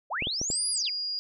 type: linear two-way sweep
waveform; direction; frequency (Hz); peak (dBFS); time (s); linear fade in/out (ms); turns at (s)
sine; up then down; 493.9 to 10548 to 1965; -28; 0.1-0.9; 20; 0.7
type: clicks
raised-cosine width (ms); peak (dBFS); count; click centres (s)
2; -21; 4; 0.223 / 0.271 / 0.415 / 0.502
type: tone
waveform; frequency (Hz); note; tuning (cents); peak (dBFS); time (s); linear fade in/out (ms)
sine; 4852; D#8; -44; -29; 0.51-1.19; 0
effects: none